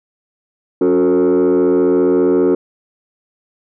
sine tone with frequency modulation, 364.3 Hz, F#4, 27 cents flat, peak -7 dBFS, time 0.81-2.55 s, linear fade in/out 5 ms, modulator 85.2 Hz, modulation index 1.2, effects tanh soft clip ceiling -9 dBFS

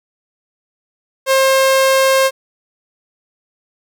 sawtooth tone, 533 Hz, C5, 32 cents sharp, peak -6 dBFS, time 1.26-2.31 s, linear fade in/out 50 ms, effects none

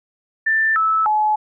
sine tone with pitch steps, 1776 / 1307 / 853 Hz, A6 / E6 / G#5, +16 / -15 / +46 cents, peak -14 dBFS, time 0.46-1.36 s, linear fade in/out 10 ms, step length 300 ms, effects none

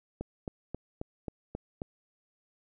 click train, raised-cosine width 2 ms, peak -22 dBFS, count 7, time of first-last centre 0.21-1.819 s, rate 3.73 Hz, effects none

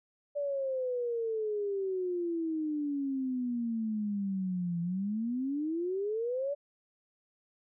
sine exponential two-way sweep, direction down then up, 583 to 169 to 583 Hz, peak -30 dBFS, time 0.35-6.55 s, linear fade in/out 20 ms, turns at 4.81 s, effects none

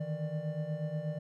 triangle tone cluster, 151.5 / 159.8 / 594 Hz, D#3 / D#3 / D5, -46 / +47 / +20 cents, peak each -36 / -34 / -38 dBFS, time 0-1.19 s, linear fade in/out 10 ms, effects none

